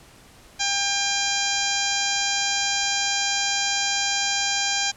harmonic tone with a mistuned harmonic, 800 Hz, G5, 35 cents sharp, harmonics 1 / 2 / 3 / 4 / 5 / 6 / 7 / 8 / 9, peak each -30 / -30 / -30 / -30 / -30 / -30 / -30 / -30 / -30 dBFS, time 0.59-4.92 s, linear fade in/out 20 ms, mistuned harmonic 6, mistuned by +16 cents, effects pink hiss -50 dBFS RMS until 4.96 s + low-pass 11000 Hz 12 dB/octave

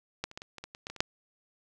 clicks, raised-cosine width 0.2 ms, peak -15 / -30 / -22 / -26 / -26 / -23 / -26 / -21 / -24 / -28 / -7 dBFS, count 11, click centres 0.24 / 0.314 / 0.375 / 0.419 / 0.583 / 0.64 / 0.749 / 0.869 / 0.9 / 0.963 / 1.005 s, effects none

